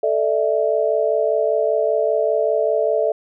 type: chord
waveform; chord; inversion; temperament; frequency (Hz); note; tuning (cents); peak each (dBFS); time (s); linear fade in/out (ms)
sine; A suspended fourth; none; equal with one note detuned; 440 / 594.2 / 659.3; A4 / D5 / E5; 0 / +20 / 0; -20; 0.03-3.12; 5
effects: none